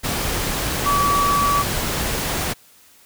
sine tone in noise, 1144 Hz, D6, 46 cents flat, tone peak -16 dBFS, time 0.85-1.63 s, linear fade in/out 20 ms, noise pink, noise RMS -23 dBFS, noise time 0.03-2.54 s, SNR +4 dB, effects white hiss -51 dBFS RMS until 3.05 s

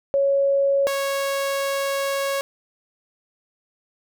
sine / sawtooth tone pair in turn, 554.4 / 552.1 Hz, C#5 / C#5, 0 / -7 cents, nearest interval unison, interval 7 cents, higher first, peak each -16 / -18 dBFS, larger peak first, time 0.14-0.87 / 0.87-2.41 s, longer second, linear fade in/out 0 ms, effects none

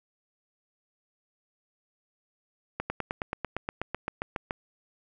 slowing click train, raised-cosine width 0.5 ms, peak -15 dBFS, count 15, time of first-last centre 2.8-4.509 s, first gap 100 ms, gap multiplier 1.03, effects none

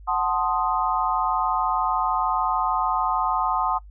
sine chord, F# diminished seventh, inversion none, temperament equal, 740 / 880 / 1046.5 / 1244.5 Hz, F#5 / A5 / C6 / Eb6, 0 / 0 / 0 / 0 cents, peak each -26 dBFS, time 0.07-3.79 s, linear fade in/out 20 ms, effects noise-tail reverb RT60 0.1 s tail -20 dB re dry + added 50 Hz sine -41 dBFS peak until 3.9 s

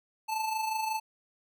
square tone with amplitude modulation, 876 Hz, A5, 8 cents flat, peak -28 dBFS, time 0.28-1 s, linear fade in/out 20 ms, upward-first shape sine, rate 25.5 Hz, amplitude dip 50%, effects none

